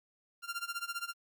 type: tone with tremolo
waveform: sawtooth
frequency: 1389 Hz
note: F6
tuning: 10 cents flat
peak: -30 dBFS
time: 0.42-1.14 s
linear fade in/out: 50 ms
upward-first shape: sine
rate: 15 Hz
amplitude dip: 90%
effects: 12-bit